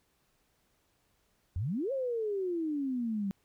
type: exponential two-way sweep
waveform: sine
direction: up then down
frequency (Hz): 80 to 554.4 to 191.1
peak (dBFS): -30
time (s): 1.56-3.31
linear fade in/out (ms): 0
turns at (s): 1.92
effects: pink hiss -73 dBFS RMS until 3.44 s